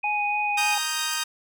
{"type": "tone", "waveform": "sine", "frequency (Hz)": 2489, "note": "D#7", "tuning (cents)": 0, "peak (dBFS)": -25, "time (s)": [0.03, 0.75], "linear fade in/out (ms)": 10}
{"type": "tone with vibrato", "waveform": "sine", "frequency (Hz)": 830.6, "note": "G#5", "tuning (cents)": 0, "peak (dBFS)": -25, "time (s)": [0.04, 0.78], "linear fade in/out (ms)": 2, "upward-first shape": "sine", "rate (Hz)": 3.5, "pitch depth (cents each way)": 18}
{"type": "chord", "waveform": "10% pulse", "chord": "Eb major", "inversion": "second", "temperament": "equal", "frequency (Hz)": [932.3, 1244.5, 1568], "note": ["Bb5", "Eb6", "G6"], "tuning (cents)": [0, 0, 0], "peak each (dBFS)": [-23, -21, -20], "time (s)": [0.57, 1.24], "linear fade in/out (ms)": 10}
{"type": "noise with exponential growth", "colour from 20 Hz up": "violet", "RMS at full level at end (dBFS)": -31, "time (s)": [1.06, 1.14], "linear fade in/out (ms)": 1, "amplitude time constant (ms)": 16}
{"effects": []}